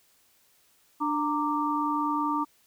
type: tone cluster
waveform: sine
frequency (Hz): 295.8 / 923 / 1175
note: D4 / A#5 / D6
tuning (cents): +13 / -17 / +1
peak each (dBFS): -29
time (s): 1-2.45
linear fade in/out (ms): 20
effects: white hiss -64 dBFS RMS until 2.66 s